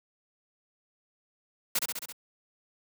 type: noise with echo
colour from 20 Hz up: white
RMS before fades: -27 dBFS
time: 1.75-1.79 s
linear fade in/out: 5 ms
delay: 67 ms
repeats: 5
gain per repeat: -3 dB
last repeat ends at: 2.125 s
effects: high-pass 150 Hz 12 dB/octave

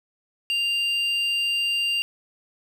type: tone pair together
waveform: triangle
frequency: 2794 / 4694 Hz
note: F7 / D8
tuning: 0 / -2 cents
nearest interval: major sixth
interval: 898 cents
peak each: -20 / -32 dBFS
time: 0.5-2.02 s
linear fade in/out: 0 ms
effects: none

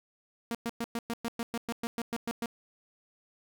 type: tone bursts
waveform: sawtooth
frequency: 233.1 Hz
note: A#3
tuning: in tune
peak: -27 dBFS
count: 14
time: 0.51-2.458 s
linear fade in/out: 0 ms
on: 37 ms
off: 110 ms
effects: 11-bit

